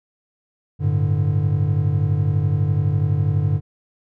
triangle chord, G suspended second, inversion none, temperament equal, 98 / 110 / 146.83 Hz, G2 / A2 / D3, 0 / 0 / 0 cents, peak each -18 / -21 / -18 dBFS, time 0.79-3.61 s, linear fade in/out 50 ms, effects none

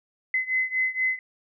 sine beating tone pair, 2037 / 2041.2 Hz, C7 / C7, -47 / -43 cents, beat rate 4.2 Hz, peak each -25 / -27 dBFS, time 0.34-1.19 s, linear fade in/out 2 ms, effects none

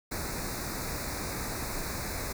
pink band-stop noise, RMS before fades -35 dBFS, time 0.11-2.33 s, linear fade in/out 10 ms, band 2500 to 3800 Hz, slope 96 dB/octave, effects none

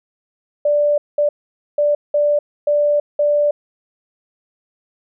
sine tone bursts at uneven times, 587.3 Hz, D5, in tune, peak -12 dBFS, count 6, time 0.65-0.98 / 1.18-1.29 / 1.78-1.95 / 2.14-2.39 / 2.67-3 / 3.19-3.51 s, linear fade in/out 5 ms, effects none

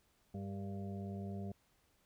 harmonic tone with a mistuned harmonic, 98.7 Hz, G2, 12 cents sharp, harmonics 1 / 2 / 4 / 5 / 6 / 7, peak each -44 / -43 / -51 / -59 / -57 / -54 dBFS, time 0.34-1.52 s, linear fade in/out 5 ms, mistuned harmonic 5, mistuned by -64 cents, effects pink hiss -74 dBFS RMS until 2.05 s

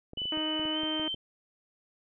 clicks, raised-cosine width 2 ms, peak -31 dBFS, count 10, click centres 0.134 / 0.174 / 0.218 / 0.255 / 0.374 / 0.596 / 0.654 / 0.834 / 0.997 / 1.144 s
sine tone with pitch glide, 2988 to 3111 Hz, F#7 to G7, +16 to -14 cents, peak -31 dBFS, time 0.17-1.15 s, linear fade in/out 10 ms, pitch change +70 cents, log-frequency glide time 0.72-0.79 s
harmonic tone, 311.1 Hz, D#4, in tune, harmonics 1 / 2 / 3 / 4 / 5 / 6 / 7 / 8 / 9 / 10, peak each -33 / -39 / -43 / -45 / -47 / -49 / -50 / -51 / -52 / -53 dBFS, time 0.32-1.08 s, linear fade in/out 2 ms
effects none

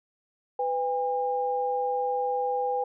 sine tone pair together, 499.5 / 808.1 Hz, B4 / G#5, +20 / -48 cents, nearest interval minor sixth, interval 832 cents, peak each -28 / -27 dBFS, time 0.59-2.84 s, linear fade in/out 5 ms, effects none

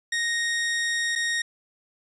sawtooth tone with dropouts, 1864.7 Hz, A#6, in tune, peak -20 dBFS, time 0.12-1.42 s, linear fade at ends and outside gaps 5 ms, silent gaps 1.154-1.158 s, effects resampled to 22050 Hz

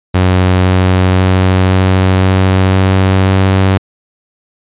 sawtooth tone with pitch steps, 92 / 92.59 / 93.18 / 93.77 / 94.37 / 94.97 / 95.58 Hz, F#2 / F#2 / F#2 / F#2 / F#2 / F#2 / G2, -9 / +2 / +13 / +24 / +35 / +46 / -43 cents, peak -3 dBFS, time 0.14-3.78 s, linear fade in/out 10 ms, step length 520 ms, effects resampled to 8000 Hz

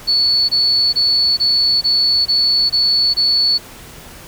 sine tone bursts, 4435 Hz, C#8, in tune, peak -11 dBFS, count 8, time 0.07-3.584 s, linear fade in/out 20 ms, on 420 ms, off 22 ms, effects pink hiss -37 dBFS RMS until 4.27 s

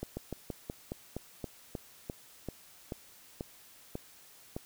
slowing click train, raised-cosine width 2 ms, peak -23 dBFS, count 15, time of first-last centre 0.03-4.565 s, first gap 140 ms, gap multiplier 1.12, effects white hiss -57 dBFS RMS until 4.65 s

